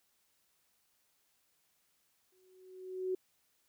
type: tone with exponential growth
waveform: sine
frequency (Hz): 372.1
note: F#4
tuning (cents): +10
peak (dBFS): -30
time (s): 2.32-3.15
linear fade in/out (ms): 5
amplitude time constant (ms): 180
effects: white hiss -75 dBFS RMS until 3.68 s